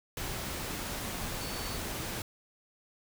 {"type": "tone in noise", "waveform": "sine", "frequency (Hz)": 4482, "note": "C#8", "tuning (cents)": 18, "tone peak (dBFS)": -45, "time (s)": [1.41, 1.77], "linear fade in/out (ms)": 2, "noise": "pink", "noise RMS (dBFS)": -37, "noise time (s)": [0.17, 2.22], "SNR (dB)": -11, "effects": []}